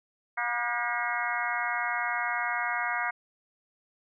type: harmonic tone with a mistuned harmonic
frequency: 240 Hz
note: B3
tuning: 49 cents flat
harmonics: 3 / 4 / 5 / 6 / 7 / 8 / 9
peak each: -35 / -35 / -35 / -35 / -35 / -35 / -35 dBFS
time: 0.37-3.11 s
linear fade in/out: 10 ms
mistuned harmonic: 7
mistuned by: -73 cents
effects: none